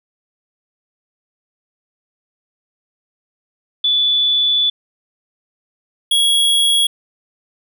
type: tone pair in turn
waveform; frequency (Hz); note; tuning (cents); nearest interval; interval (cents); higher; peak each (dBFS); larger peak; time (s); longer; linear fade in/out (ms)
sine / square; 3466 / 3324; A7 / G#7; -27 / +1; minor second; 72; first; -12; neither; 3.84-4.7 / 6.11-6.87; first; 5
effects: none